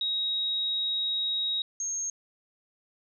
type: tone pair in turn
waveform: sine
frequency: 3795 / 6470 Hz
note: A#7 / G#8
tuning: +30 / -46 cents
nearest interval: major sixth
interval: 924 cents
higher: second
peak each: -26 / -29 dBFS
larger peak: first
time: 0.01-1.62 / 1.8-2.1 s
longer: first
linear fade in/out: 2 ms
effects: none